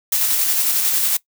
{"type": "noise with tremolo", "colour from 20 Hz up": "blue", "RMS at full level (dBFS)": -17, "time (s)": [0.12, 1.17], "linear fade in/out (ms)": 5, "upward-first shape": "square", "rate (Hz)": 11, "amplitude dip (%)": 25, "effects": ["noise-tail reverb RT60 0.1 s tail -20 dB re dry"]}